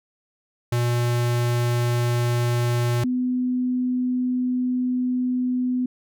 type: tone pair in turn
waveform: square / sine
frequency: 120.3 / 251 Hz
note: B2 / B3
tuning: -45 / +28 cents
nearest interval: octave + minor second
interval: 1273 cents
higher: second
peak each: -20 dBFS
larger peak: neither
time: 0.72-3.04 / 3.04-5.86 s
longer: second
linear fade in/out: 5 ms
effects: none